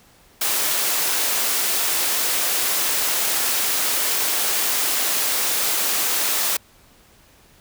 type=high-pass noise; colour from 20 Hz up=white; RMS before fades=-21 dBFS; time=0.41-6.57 s; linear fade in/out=5 ms; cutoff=310 Hz; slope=12 dB/octave; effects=pink hiss -53 dBFS RMS until 7.6 s